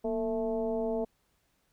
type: tone with frequency modulation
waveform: sine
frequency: 448.7 Hz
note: A4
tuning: 34 cents sharp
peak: -28 dBFS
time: 0.04-1.05 s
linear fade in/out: 10 ms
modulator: 213 Hz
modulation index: 1.2
effects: pink hiss -73 dBFS RMS until 1.72 s